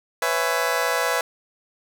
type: chord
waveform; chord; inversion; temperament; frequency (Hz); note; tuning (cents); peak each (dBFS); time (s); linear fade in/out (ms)
20% pulse; C# minor seventh; third; just; 498.9 / 554.4 / 665.2 / 831.5; B4 / C#5 / E5 / G#5; +17 / 0 / +16 / +2; -20 / -23 / -21 / -24; 0.22-1.21; 2
effects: none